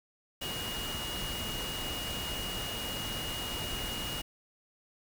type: tone in noise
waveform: sine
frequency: 2873 Hz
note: F7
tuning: 48 cents sharp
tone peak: -38 dBFS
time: 0.41-4.22 s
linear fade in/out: 10 ms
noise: pink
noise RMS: -38 dBFS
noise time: 0.41-4.22 s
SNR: -3 dB
effects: none